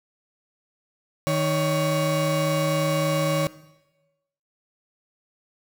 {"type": "tone pair together", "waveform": "35% pulse", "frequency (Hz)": [155.9, 560.2], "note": ["D#3", "C#5"], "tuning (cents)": [4, 18], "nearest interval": "octave + minor seventh", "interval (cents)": 2214, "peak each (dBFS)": -22, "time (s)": [1.27, 3.47], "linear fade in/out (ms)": 0, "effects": ["noise-tail reverb RT60 1.0 s tail -18 dB re dry"]}